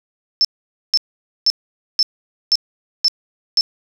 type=tone bursts; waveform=sine; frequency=5290 Hz; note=E8; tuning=5 cents sharp; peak=-10 dBFS; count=7; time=0.41-3.609 s; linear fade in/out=0 ms; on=37 ms; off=490 ms; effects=none